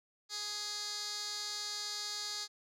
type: tone with band-pass filter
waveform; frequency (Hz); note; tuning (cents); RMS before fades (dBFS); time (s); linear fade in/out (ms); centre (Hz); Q
15% pulse; 415.3; G#4; 0; -40; 0.29-2.48; 50; 5200; 4.4
effects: none